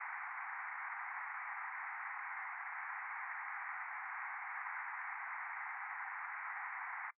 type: band-pass noise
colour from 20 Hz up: white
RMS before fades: -45 dBFS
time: 0-7.11 s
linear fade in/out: 10 ms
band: 770 to 2200 Hz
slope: 96 dB/octave
effects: noise-tail reverb RT60 0.1 s tail -21 dB re dry